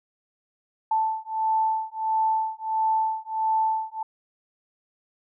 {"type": "beating tone pair", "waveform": "sine", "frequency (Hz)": [880, 881.5], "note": ["A5", "A5"], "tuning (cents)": [0, 3], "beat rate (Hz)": 1.5, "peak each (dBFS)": -25, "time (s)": [0.91, 4.03], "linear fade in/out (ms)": 5, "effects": []}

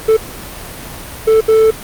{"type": "tone bursts at uneven times", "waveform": "triangle", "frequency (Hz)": 441.2, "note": "A4", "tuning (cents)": 5, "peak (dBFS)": -4, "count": 3, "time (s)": [[0.08, 0.17], [1.27, 1.41], [1.48, 1.71]], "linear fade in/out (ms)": 10, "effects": ["pink hiss -29 dBFS RMS until 1.83 s", "Opus 32 kbps"]}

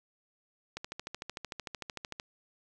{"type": "click train", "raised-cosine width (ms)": 0.2, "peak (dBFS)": -21, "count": 20, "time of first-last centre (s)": [0.77, 2.199], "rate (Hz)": 13.3, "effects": []}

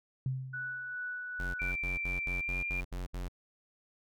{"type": "tone with exponential decay", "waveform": "sine", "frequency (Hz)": 130.81, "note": "C3", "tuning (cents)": 0, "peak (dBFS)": -28, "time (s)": [0.26, 0.95], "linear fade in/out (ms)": 2, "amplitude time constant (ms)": 150}
{"type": "tone with tremolo", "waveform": "sine", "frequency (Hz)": 1480, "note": "F#6", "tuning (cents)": 0, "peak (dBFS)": -35, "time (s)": [0.53, 1.72], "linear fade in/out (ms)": 10, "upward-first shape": "sine", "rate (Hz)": 2.4, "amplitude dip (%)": 30}
{"type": "tone bursts", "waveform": "square", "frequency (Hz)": 45.12, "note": "F#1", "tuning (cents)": -43, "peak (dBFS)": -36, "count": 9, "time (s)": [1.39, 3.284], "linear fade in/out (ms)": 10, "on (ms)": 150, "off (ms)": 68}
{"type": "tone with pitch glide", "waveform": "sine", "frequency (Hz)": [2349, 2391], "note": ["D7", "D7"], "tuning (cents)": [0, 30], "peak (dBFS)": -33, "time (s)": [1.59, 2.81], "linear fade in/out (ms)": 10, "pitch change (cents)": 30, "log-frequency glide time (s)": [2.38, 2.53]}
{"effects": []}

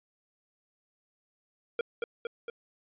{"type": "tone with echo", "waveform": "square", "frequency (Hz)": 467.7, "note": "A#4", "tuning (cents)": 6, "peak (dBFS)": -27, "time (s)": [1.79, 1.81], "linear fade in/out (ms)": 2, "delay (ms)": 230, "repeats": 3, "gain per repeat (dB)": -3, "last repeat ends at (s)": 2.5, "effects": ["resampled to 8000 Hz"]}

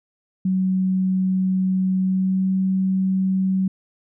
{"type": "tone with pitch glide", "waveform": "sine", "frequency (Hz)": [187.4, 189.36], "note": ["F#3", "F#3"], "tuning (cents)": [22, 40], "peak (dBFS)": -17, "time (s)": [0.45, 3.68], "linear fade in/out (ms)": 5, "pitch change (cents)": 18, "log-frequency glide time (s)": [1.98, 2.52], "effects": []}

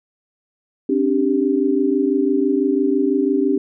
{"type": "chord", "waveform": "sine", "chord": "C suspended second", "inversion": "none", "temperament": "equal with one note detuned", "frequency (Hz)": [267.7, 293.7, 392], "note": ["C4", "D4", "G4"], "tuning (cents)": [40, 0, 0], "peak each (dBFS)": -19, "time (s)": [0.89, 3.58], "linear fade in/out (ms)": 5, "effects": []}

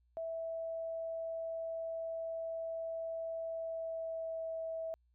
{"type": "tone with pitch glide", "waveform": "sine", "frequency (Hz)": [656, 651.1], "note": ["E5", "E5"], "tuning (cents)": [-9, -22], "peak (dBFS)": -37, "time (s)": [0.17, 4.94], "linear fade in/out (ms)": 0, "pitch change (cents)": -13, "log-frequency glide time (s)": [3.47, 4.47], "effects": ["added 60 Hz sine -69 dBFS peak until 5.14 s"]}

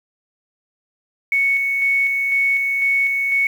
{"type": "tone with tremolo", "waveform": "sine", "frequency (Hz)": 2217, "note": "C#7", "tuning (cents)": 0, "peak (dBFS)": -14, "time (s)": [1.32, 3.47], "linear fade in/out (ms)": 2, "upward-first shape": "square", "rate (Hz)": 2, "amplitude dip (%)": 30, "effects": ["7-bit"]}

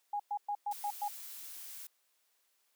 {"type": "tone bursts", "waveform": "sine", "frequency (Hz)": 823, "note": "G#5", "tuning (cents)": -16, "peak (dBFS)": -32, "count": 6, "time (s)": [0.13, 1.082], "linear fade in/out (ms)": 5, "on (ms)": 67, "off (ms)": 110}
{"type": "noise", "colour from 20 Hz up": "blue", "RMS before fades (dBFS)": -47, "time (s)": [0.71, 1.87], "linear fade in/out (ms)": 5}
{"effects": ["white hiss -75 dBFS RMS until 2.75 s", "high-pass 400 Hz 12 dB/octave"]}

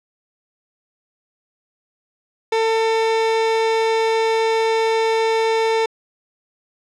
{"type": "tone", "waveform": "30% pulse", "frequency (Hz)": 448.1, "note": "A4", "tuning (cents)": 32, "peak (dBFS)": -13, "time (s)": [2.52, 5.86], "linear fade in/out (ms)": 5, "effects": ["low-pass 5000 Hz 12 dB/octave"]}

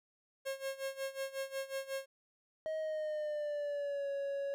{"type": "tone with tremolo", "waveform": "45% pulse", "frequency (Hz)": 540, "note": "C#5", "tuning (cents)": -45, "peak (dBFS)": -35, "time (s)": [0.45, 2.06], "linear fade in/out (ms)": 20, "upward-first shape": "sine", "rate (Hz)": 5.5, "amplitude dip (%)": 85}
{"type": "tone with pitch glide", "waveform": "triangle", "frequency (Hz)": [630, 558], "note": ["D#5", "C#5"], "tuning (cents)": [21, 11], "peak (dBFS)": -33, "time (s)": [2.66, 4.54], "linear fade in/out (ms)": 0, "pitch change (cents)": -210, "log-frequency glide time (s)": [2.79, 4.09]}
{"effects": []}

